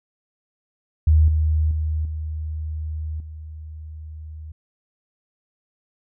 sine tone with level steps, 77.78 Hz, D#2, in tune, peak -11 / -16 / -20 / -25 / -33 dBFS, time 1.07-4.52 s, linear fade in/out 5 ms, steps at 1.28 / 1.71 / 2.05 / 3.2 s, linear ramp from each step 2 ms, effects none

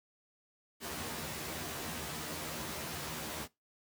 pink noise with comb filter, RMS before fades -40 dBFS, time 0.8-3.48 s, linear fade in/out 50 ms, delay 13 ms, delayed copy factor +0.85, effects noise-tail reverb RT60 0.2 s tail -21 dB re dry + high-pass 100 Hz 12 dB/octave

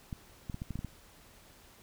clicks, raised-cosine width 5 ms, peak -25 dBFS, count 8, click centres 0.128 / 0.498 / 0.544 / 0.619 / 0.707 / 0.756 / 0.791 / 0.847 s, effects pink hiss -58 dBFS RMS until 1.82 s

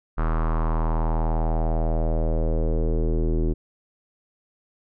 square tone with low-pass filter sweep, 40.13 Hz, E1, 46 cents flat, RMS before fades -22 dBFS, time 0.17-3.54 s, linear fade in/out 20 ms, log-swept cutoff 1300 to 350 Hz, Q 3.4, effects none

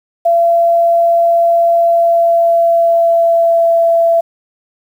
sine tone with pitch glide, 679 to 670.8 Hz, F5 to E5, -49 to +30 cents, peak -7 dBFS, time 0.25-4.21 s, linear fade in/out 10 ms, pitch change -21 cents, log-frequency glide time 1.76-3.71 s, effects 7-bit

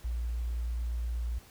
sine tone, 58.7 Hz, A#1, 13 cents sharp, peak -30 dBFS, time 0.04-1.39 s, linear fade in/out 10 ms, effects pink hiss -56 dBFS RMS until 1.5 s

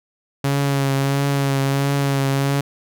sawtooth tone with vibrato, 138.59 Hz, C#3, in tune, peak -13 dBFS, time 0.44-2.61 s, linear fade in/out 5 ms, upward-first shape triangle, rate 1.5 Hz, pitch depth 31 cents each way, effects none

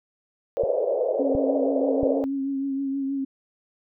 white band-pass noise, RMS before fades -24 dBFS, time 0.57-2.24 s, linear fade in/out 0 ms, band 450 to 590 Hz, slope 48 dB/octave
clicks, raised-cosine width 5 ms, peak -23 / -18 / -19 dBFS, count 3, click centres 0.636 / 1.351 / 2.032 s
sine tone with vibrato, 273.4 Hz, C#4, 24 cents flat, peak -24 dBFS, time 1.19-3.25 s, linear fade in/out 10 ms, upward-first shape triangle, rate 6.3 Hz, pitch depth 35 cents each way
effects none

